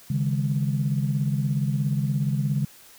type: chord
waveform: sine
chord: C# suspended second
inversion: none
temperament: equal with one note detuned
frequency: 138.59 / 155.56 / 203.1 Hz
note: C#3 / D#3 / G#3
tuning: 0 / 0 / -38 cents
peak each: -23 / -27 / -28 dBFS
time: 0.1-2.65 s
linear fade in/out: 5 ms
effects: tanh soft clip ceiling -12 dBFS + white hiss -50 dBFS RMS until 2.98 s